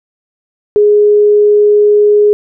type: tone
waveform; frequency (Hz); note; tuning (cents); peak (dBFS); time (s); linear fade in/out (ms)
sine; 416.2; G#4; +4; -4; 0.76-2.33; 0
effects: none